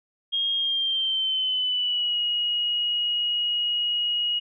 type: tone with pitch glide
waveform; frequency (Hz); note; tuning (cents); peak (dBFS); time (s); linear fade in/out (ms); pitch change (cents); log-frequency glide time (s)
sine; 3247 to 2893; G#7 to F#7; -40 to -40; -22; 0.32-4.4; 20; -200; 0.55-2.19
effects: none